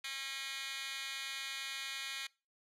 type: tone with high-pass filter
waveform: 10% pulse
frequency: 271.2 Hz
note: C#4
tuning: 38 cents flat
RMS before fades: -42 dBFS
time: 0.04-2.27 s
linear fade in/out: 5 ms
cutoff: 2600 Hz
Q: 9.2
effects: noise-tail reverb RT60 0.3 s tail -23 dB re dry + low-pass 12000 Hz 12 dB/octave